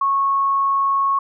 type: tone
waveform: sine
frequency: 1100 Hz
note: C#6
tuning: 14 cents flat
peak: -15 dBFS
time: 0.01-1.19 s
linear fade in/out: 5 ms
effects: none